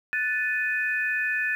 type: tone cluster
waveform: sine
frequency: 1489 / 1753 / 2490 Hz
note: F#6 / A6 / D#7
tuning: +11 / -7 / +1 cents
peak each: -32 / -25 / -30 dBFS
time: 0.13-1.55 s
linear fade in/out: 0 ms
effects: 9-bit